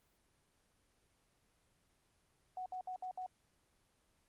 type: tone bursts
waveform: sine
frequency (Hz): 740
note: F#5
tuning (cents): 0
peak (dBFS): -40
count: 5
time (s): 2.57-3.263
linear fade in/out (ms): 2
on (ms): 89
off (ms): 62
effects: pink hiss -75 dBFS RMS until 4.28 s + Opus 24 kbps